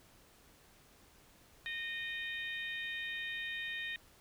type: harmonic tone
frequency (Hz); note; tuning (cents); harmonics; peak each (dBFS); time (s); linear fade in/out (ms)
616; D#5; -17; 3 / 4 / 5 / 6; -40 / -44 / -48 / -46; 1.66-3.96; 0
effects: pink hiss -63 dBFS RMS until 4.2 s